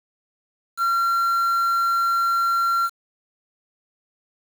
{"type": "tone with quantisation", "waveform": "triangle", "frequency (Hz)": 1370, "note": "F6", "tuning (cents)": -34, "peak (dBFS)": -16, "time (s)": [0.77, 2.9], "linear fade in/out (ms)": 50, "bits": 6, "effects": []}